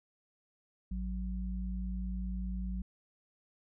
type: tone pair together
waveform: sine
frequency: 55 / 185 Hz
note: A1 / F#3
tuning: 0 / 0 cents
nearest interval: octave + major sixth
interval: 2100 cents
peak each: -35 / -39 dBFS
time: 0.91-2.82 s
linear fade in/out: 5 ms
effects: none